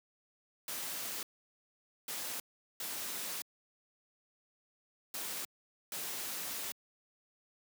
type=noise bursts at uneven times; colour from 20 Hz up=white; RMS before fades=-40 dBFS; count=5; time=0.68-1.23 / 2.08-2.4 / 2.8-3.42 / 5.14-5.45 / 5.92-6.72 s; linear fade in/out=2 ms; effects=high-pass 150 Hz 12 dB/octave